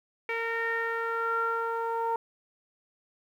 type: tone with low-pass filter sweep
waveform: sawtooth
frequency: 459 Hz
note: A#4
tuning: 27 cents flat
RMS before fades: -30 dBFS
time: 0.29-2.16 s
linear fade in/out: 2 ms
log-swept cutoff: 2200 to 1000 Hz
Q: 6.9
effects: 10-bit